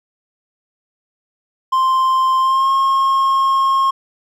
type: tone with pitch glide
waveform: triangle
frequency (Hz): 1047 to 1077.7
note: C6 to C#6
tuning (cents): +1 to -49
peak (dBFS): -10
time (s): 1.72-3.91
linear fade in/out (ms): 10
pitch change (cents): +50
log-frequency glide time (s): 2.4-2.7
effects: none